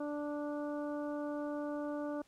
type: harmonic tone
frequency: 293.7 Hz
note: D4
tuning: in tune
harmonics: 1 / 2 / 3 / 4 / 5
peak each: -38 / -40 / -49 / -50 / -53 dBFS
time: 0-2.22 s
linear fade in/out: 5 ms
effects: pink hiss -68 dBFS RMS until 2.27 s + low-pass 11000 Hz 12 dB/octave